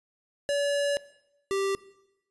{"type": "tone pair in turn", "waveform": "square", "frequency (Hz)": [571, 391.7], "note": ["D5", "G4"], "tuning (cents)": [-49, -1], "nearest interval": "perfect fifth", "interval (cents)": 652, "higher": "first", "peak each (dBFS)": [-25, -26], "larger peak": "first", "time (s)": [[0.49, 0.97], [1.51, 1.75]], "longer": "first", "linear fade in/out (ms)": 0, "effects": ["noise-tail reverb RT60 0.9 s tail -19 dB re dry", "resampled to 24000 Hz"]}